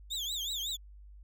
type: tone with vibrato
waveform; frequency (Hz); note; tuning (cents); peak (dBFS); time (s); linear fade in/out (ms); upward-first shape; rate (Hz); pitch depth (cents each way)
35% pulse; 3520; A7; 0; -32; 0.1-0.77; 20; triangle; 5.4; 220
effects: added 50 Hz sine -49 dBFS peak until 1.23 s